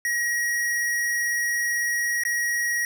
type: tone with dropouts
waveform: square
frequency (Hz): 1898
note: A#6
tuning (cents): +31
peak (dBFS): -23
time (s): 0.05-2.85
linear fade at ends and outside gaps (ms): 1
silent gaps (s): 2.236-2.251
effects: none